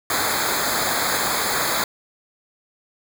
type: noise with comb filter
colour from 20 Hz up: pink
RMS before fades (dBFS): -22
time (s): 0.1-1.84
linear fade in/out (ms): 2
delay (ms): 0.35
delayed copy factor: -1
effects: none